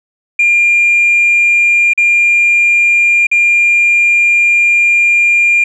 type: tone with dropouts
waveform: sine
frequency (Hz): 2400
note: D7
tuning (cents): +37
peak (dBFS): -5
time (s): 0.39-5.64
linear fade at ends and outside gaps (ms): 5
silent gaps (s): 1.935-1.976 / 3.269-3.314
effects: tanh soft clip ceiling -3 dBFS